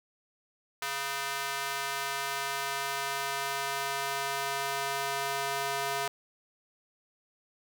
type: tone with high-pass filter sweep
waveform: square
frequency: 138.59 Hz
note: C#3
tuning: in tune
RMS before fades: -33 dBFS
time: 0.82-6.08 s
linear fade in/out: 2 ms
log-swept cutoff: 1200 to 710 Hz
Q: 1
effects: none